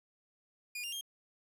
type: tone with pitch steps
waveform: sawtooth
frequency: 2437 / 2799 / 3216 Hz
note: D#7 / F7 / G7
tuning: -37 / +3 / +44 cents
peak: -35 dBFS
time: 0.75-1.011 s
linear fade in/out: 5 ms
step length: 87 ms
effects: 11-bit